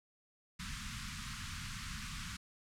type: band-stop noise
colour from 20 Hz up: pink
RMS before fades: -43 dBFS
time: 0.59-2.37 s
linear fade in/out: 10 ms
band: 230 to 1100 Hz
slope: 48 dB/octave
effects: low-pass 8000 Hz 12 dB/octave